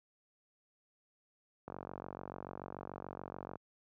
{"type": "click train", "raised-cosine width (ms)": 1, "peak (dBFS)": -29, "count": 89, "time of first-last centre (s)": [1.68, 3.556], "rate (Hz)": 46.9, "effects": ["high-pass 80 Hz 12 dB/octave"]}